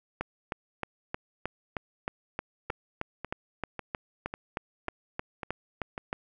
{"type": "two click trains", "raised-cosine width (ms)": 0.5, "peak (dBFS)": [-16, -20], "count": [20, 7], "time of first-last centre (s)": [[0.21, 6.129], [2.7, 5.979]], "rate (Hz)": [3.21, 1.83], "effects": []}